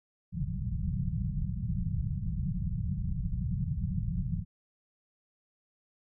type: low-pass noise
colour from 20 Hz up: white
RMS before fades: -32 dBFS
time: 0.32-4.45 s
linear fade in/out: 50 ms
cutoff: 190 Hz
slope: 96 dB/octave
effects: none